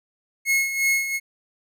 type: tone with tremolo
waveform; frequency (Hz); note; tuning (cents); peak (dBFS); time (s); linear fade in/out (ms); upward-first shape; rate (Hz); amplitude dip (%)
45% pulse; 2172; C#7; -36; -17; 0.45-1.2; 50; sine; 2.8; 65
effects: none